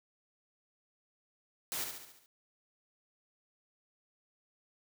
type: noise with echo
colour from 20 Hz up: white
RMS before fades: -37 dBFS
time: 1.72-1.84 s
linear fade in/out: 0 ms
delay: 70 ms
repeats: 6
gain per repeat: -5 dB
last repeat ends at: 2.26 s
effects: none